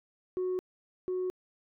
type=tone pair in turn; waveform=sine; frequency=367.6 / 367.6 Hz; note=F#4 / F#4; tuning=-11 / -11 cents; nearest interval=unison; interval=0 cents; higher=neither; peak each=-27 / -28 dBFS; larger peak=first; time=0.37-0.59 / 1.08-1.3 s; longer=neither; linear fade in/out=0 ms; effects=tanh soft clip ceiling -27 dBFS